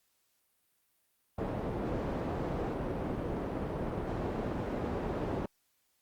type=low-pass noise; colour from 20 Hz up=white; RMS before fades=-35 dBFS; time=1.38-5.46 s; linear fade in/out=5 ms; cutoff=500 Hz; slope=12 dB/octave; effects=white hiss -75 dBFS RMS until 6.01 s + Opus 48 kbps